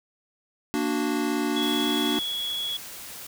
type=chord; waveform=square; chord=Bb augmented; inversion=none; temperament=equal; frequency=233.1 / 293.7 / 370 Hz; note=Bb3 / D4 / F#4; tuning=0 / 0 / 0 cents; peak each=-30 / -27 / -31 dBFS; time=0.74-2.19 s; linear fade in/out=0 ms
type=tone with vibrato; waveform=sine; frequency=3357 Hz; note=G#7; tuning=18 cents sharp; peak=-27 dBFS; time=1.56-2.77 s; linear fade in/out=5 ms; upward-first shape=triangle; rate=16 Hz; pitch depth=10 cents each way
type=noise; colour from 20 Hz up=white; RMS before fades=-40 dBFS; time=1.62-3.27 s; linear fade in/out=5 ms
effects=none